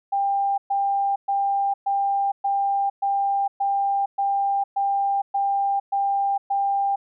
sine tone bursts, 795 Hz, G5, 24 cents sharp, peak -19 dBFS, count 12, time 0.12-6.96 s, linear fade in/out 10 ms, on 460 ms, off 120 ms, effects none

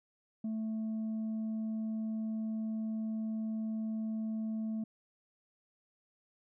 sine tone with tanh clipping, 220 Hz, A3, in tune, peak -34 dBFS, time 0.44-4.84 s, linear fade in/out 5 ms, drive 2 dB, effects none

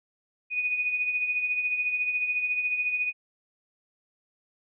sine tone with tremolo, 2479 Hz, D#7, 7 cents flat, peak -22 dBFS, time 0.5-3.13 s, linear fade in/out 50 ms, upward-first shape triangle, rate 14 Hz, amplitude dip 60%, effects none

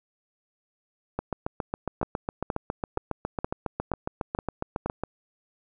two click trains, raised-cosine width 1 ms, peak -14 / -13 dBFS, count 29 / 7, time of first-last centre 1.19-5.036 / 2.03-4.86 s, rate 7.28 / 2.12 Hz, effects none

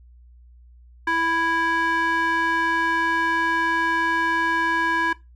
square tone with band-pass filter, 330.1 Hz, E4, 2 cents sharp, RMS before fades -22 dBFS, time 1.07-5.13 s, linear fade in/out 5 ms, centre 1400 Hz, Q 7.1, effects noise-tail reverb RT60 0.2 s tail -18 dB re dry + added 60 Hz sine -46 dBFS peak until 5.35 s

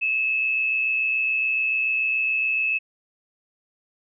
sine tone with amplitude modulation, 2597 Hz, E7, 26 cents flat, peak -18 dBFS, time 0.01-2.79 s, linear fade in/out 20 ms, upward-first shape sine, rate 127 Hz, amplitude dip 45%, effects none

